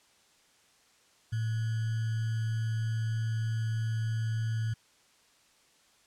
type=tone with sample-and-hold; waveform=sine; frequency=112.1 Hz; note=A2; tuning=33 cents sharp; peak=-28 dBFS; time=1.32-4.74 s; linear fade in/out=10 ms; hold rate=1575 Hz; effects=white hiss -64 dBFS RMS until 6.06 s + low-pass 8000 Hz 12 dB/octave